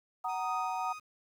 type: chord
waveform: sine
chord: D# minor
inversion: first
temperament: just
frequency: 746.7 / 933.4 / 1244.5 Hz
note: F#5 / A#5 / D#6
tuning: +16 / +2 / 0 cents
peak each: -35 / -36 / -36 dBFS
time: 0.24-0.93 s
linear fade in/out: 10 ms
type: tone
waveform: 30% pulse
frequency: 1247 Hz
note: D#6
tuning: 3 cents sharp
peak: -39 dBFS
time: 0.28-1 s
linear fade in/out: 20 ms
effects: low-pass 7000 Hz 12 dB/octave + 10-bit